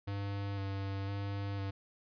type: tone with vibrato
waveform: square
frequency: 99 Hz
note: G2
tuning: 18 cents sharp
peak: -36 dBFS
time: 0.07-1.71 s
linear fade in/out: 10 ms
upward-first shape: square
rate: 0.99 Hz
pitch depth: 17 cents each way
effects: resampled to 11025 Hz